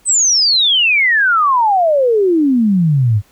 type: exponential sweep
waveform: sine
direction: down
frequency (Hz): 8372 to 98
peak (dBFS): -9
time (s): 0.05-3.22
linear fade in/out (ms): 50
effects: pink hiss -52 dBFS RMS until 3.31 s